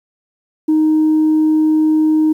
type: tone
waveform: sine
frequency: 311.1 Hz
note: D#4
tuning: in tune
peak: -8 dBFS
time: 0.68-2.33 s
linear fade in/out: 10 ms
effects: tanh soft clip ceiling -7 dBFS + 8-bit